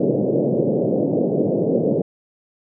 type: band-pass noise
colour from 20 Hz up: white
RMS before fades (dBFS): -19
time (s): 0-2.02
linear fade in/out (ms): 5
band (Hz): 130 to 560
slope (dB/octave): 48
effects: none